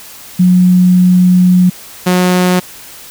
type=tone pair in turn; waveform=sine / sawtooth; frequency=181.2 / 181.2 Hz; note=F#3 / F#3; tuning=-36 / -36 cents; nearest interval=unison; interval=0 cents; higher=neither; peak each=-4 dBFS; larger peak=neither; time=0.39-1.7 / 2.06-2.6 s; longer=first; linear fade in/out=10 ms; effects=white hiss -33 dBFS RMS until 3.1 s